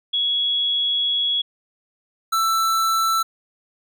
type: tone pair in turn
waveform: sine / square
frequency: 3349 / 1329.1 Hz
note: G#7 / E6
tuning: +14 / +14 cents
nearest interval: octave + major third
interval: 1600 cents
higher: first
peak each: -18 dBFS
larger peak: neither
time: 0.13-1.42 / 2.32-3.23 s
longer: first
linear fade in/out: 10 ms
effects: none